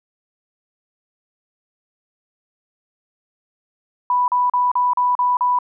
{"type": "tone bursts", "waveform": "sine", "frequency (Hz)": 987.8, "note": "B5", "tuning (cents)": 0, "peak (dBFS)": -14, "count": 7, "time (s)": [4.1, 5.588], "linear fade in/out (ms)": 2, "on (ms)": 180, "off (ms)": 38, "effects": []}